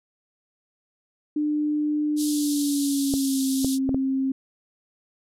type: tone with pitch glide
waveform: sine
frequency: 299.4 to 266.7 Hz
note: D4 to C4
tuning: +33 to +33 cents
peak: -21 dBFS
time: 1.36-4.32 s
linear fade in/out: 5 ms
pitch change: -200 cents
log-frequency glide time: 2.22-3.44 s
type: band-pass noise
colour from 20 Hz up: white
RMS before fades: -33 dBFS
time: 2.16-3.79 s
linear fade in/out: 50 ms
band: 3400 to 12000 Hz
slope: 48 dB/octave
type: clicks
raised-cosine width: 2 ms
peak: -14 dBFS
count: 4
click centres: 3.139 / 3.646 / 3.892 / 3.945 s
effects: none